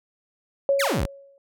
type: tone with exponential decay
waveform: sine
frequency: 554.4 Hz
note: C#5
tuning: in tune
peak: -15 dBFS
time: 0.69-1.38 s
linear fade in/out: 1 ms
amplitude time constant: 150 ms
type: exponential sweep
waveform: sawtooth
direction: down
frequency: 2489 to 37.56 Hz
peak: -18 dBFS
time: 0.79-1.06 s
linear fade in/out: 10 ms
effects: none